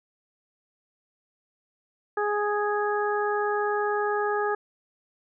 harmonic tone, 415.3 Hz, G#4, in tune, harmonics 1 / 2 / 3 / 4, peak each -26 / -29 / -31 / -32 dBFS, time 2.17-4.55 s, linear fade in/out 5 ms, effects none

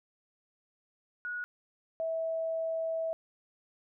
sine tone pair in turn, 1457 / 651.3 Hz, F#6 / E5, -27 / -21 cents, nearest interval octave + major second, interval 1394 cents, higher first, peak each -34 / -30 dBFS, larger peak second, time 1.25-1.44 / 2-3.13 s, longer second, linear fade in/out 0 ms, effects none

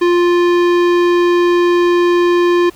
sine tone with tanh clipping, 350 Hz, F4, 4 cents sharp, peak -11 dBFS, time 0.01-2.7 s, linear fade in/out 10 ms, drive 18 dB, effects pink hiss -43 dBFS RMS until 2.75 s

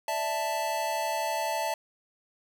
square chord, D suspended second, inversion none, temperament equal, 587.3 / 659.3 / 880 Hz, D5 / E5 / A5, 0 / 0 / 0 cents, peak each -37 / -33 / -31 dBFS, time 0.08-1.74 s, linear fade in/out 2 ms, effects none

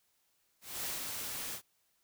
white noise with ADSR envelope, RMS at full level -37 dBFS, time 0.61-1.62 s, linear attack 240 ms, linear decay 150 ms, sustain -3 dB, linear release 85 ms, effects white hiss -75 dBFS RMS until 2.03 s

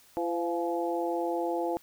harmonic tone with a mistuned harmonic, 170 Hz, F3, 46 cents flat, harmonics 2 / 3 / 4 / 5, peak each -31 / -33 / -34 / -35 dBFS, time 0.17-1.77 s, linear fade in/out 0 ms, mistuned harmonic 4, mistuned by +39 cents, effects white hiss -59 dBFS RMS until 1.82 s

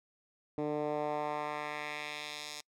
10% pulse tone with band-pass filter sweep, 149.3 Hz, D3, 29 cents sharp, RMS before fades -37 dBFS, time 0.58-2.61 s, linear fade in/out 2 ms, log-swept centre 350 to 5600 Hz, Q 1.3, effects noise-tail reverb RT60 0.1 s tail -26 dB re dry

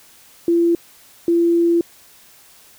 sine tone bursts at uneven times, 339.8 Hz, F4, 47 cents flat, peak -12 dBFS, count 2, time 0.48-0.75 / 1.28-1.81 s, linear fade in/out 2 ms, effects white hiss -48 dBFS RMS until 2.78 s

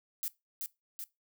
violet noise with echo, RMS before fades -35 dBFS, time 0.23-0.28 s, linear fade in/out 0 ms, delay 380 ms, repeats 2, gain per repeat -3 dB, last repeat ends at 1.04 s, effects noise-tail reverb RT60 0.2 s tail -20 dB re dry

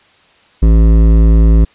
sine tone with hard clipping, 55 Hz, A1, in tune, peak -6 dBFS, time 0.62-1.65 s, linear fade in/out 10 ms, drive 13 dB, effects white hiss -48 dBFS RMS until 1.74 s + resampled to 8000 Hz

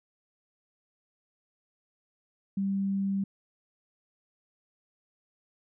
sine tone, 196 Hz, G3, in tune, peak -26 dBFS, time 2.57-3.24 s, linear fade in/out 5 ms, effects none

